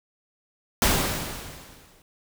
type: noise with exponential decay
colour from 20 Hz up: pink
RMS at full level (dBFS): -18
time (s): 0.82-2.02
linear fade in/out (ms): 1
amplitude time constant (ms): 260
effects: none